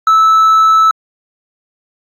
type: tone with hard clipping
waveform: sine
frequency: 1309 Hz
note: E6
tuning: 13 cents flat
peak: -6 dBFS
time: 0.07-0.91 s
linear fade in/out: 2 ms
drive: 2 dB
effects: AAC 64 kbps